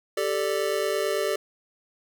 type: chord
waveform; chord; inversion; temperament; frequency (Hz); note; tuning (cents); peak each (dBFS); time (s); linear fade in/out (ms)
square; G suspended second; none; just; 392 / 441 / 588; G4 / A4 / D5; 0 / +4 / +2; -29; 0.17-1.36; 5
effects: none